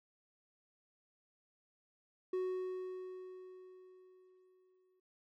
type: tone with exponential decay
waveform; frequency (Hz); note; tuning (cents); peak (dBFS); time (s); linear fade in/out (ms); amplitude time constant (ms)
triangle; 370; F#4; 0; -31; 2.33-5; 5; 580
effects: none